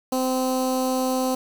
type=tone with notch filter; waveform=15% pulse; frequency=258.3 Hz; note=C4; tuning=22 cents flat; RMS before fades=-23 dBFS; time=0.12-1.35 s; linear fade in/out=5 ms; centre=2100 Hz; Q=0.52; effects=7-bit